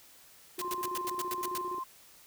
triangle tone with tremolo, 360 Hz, F#4, 47 cents flat, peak -35 dBFS, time 0.58-1.79 s, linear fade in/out 5 ms, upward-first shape square, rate 15 Hz, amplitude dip 75%
white noise bursts, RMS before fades -37 dBFS, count 9, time 0.59-1.577 s, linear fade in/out 0 ms, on 27 ms, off 93 ms
sine tone, 1046.5 Hz, C6, in tune, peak -34 dBFS, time 0.61-1.84 s, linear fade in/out 10 ms
effects white hiss -57 dBFS RMS until 2.26 s

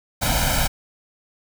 pink noise with comb filter, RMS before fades -20 dBFS, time 0.21-0.68 s, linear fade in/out 20 ms, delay 1.3 ms, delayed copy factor +0.9, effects none

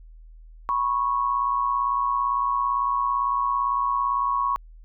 sine tone pair together, 985 / 1102.8 Hz, B5 / C#6, -5 / -9 cents, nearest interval major second, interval 196 cents, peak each -26 / -22 dBFS, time 0.69-4.56 s, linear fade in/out 0 ms, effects added 40 Hz sine -43 dBFS peak until 4.84 s

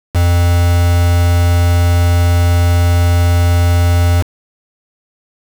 triangle tone with quantisation, 87 Hz, F2, 6 cents flat, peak -6 dBFS, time 0.14-4.23 s, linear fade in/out 20 ms, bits 3, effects none

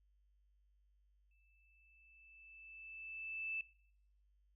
sine tone with exponential growth, 2637 Hz, E7, in tune, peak -38 dBFS, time 1.31-3.61 s, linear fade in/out 2 ms, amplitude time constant 500 ms, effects noise-tail reverb RT60 0.7 s tail -21 dB re dry + added 50 Hz sine -70 dBFS peak until 4.55 s

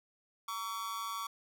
45% pulse tone with amplitude modulation, 1133 Hz, C#6, 37 cents sharp, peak -33 dBFS, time 0.48-1.27 s, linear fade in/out 5 ms, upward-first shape sine, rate 206 Hz, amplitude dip 80%, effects none

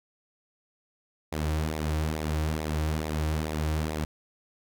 sawtooth tone with flanger, 77.5 Hz, D#2, 6 cents flat, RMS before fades -29 dBFS, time 1.32-4.05 s, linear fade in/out 5 ms, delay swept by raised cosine 0.65 to 4.85 ms, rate 2.3 Hz, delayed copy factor -0.6, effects none

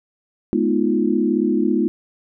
sine chord, F half-diminished seventh, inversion first, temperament equal with one note detuned, 212.3 / 246.9 / 311.1 / 349.2 Hz, Ab3 / Cb4 / Eb4 / F4, +38 / 0 / 0 / 0 cents, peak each -21 dBFS, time 0.53-1.88 s, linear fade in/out 0 ms, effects none

